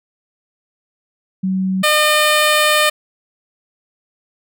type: tone pair in turn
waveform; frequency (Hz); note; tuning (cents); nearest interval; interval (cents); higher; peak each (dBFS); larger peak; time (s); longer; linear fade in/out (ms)
sine / 10% pulse; 188.7 / 606; F#3 / D#5; +34 / -46; octave + minor sixth; 2020; second; -15 / -3; second; 1.43-1.83 / 1.83-2.9; second; 10
effects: none